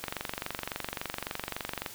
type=click train; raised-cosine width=0.3 ms; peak=-16 dBFS; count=44; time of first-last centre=0.04-1.862 s; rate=23.6 Hz; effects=white hiss -46 dBFS RMS until 1.94 s